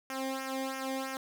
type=tone with flanger; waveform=sawtooth; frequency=265.5 Hz; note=C4; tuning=25 cents sharp; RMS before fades=-36 dBFS; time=0.1-1.17 s; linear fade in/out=2 ms; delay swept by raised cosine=0.24 to 0.75 ms; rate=3 Hz; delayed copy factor=-0.85; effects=none